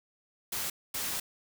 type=noise bursts at uneven times; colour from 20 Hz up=white; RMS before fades=-34 dBFS; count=2; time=0.52-0.7 / 0.94-1.2 s; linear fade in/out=5 ms; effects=none